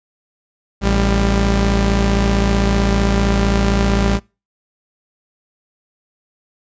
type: tone pair together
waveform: sawtooth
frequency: 55.51 / 198.2 Hz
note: A1 / G3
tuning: +16 / +19 cents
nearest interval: octave + minor seventh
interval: 2203 cents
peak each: -11 / -13 dBFS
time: 0.81-4.2 s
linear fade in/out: 50 ms
effects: noise-tail reverb RT60 0.3 s tail -26 dB re dry + resampled to 16000 Hz